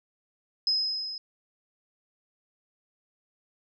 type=tone with level ramp; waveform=sine; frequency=5090 Hz; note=D#8; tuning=39 cents sharp; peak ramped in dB=-21 to -35 dBFS; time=0.67-1.18 s; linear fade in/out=2 ms; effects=none